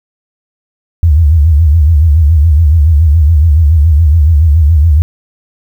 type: tone with vibrato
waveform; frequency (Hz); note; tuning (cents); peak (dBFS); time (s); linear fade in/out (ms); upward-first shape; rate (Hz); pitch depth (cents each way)
sine; 77.78; D#2; 0; -3; 1.03-5.02; 0; sine; 7.1; 160
effects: 7-bit